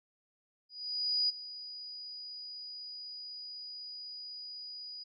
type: tone with ADSR envelope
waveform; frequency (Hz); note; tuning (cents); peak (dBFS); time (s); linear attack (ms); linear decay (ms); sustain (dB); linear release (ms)
sine; 4918; D#8; -21; -26; 0.69-5.04; 600; 18; -16; 14
effects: none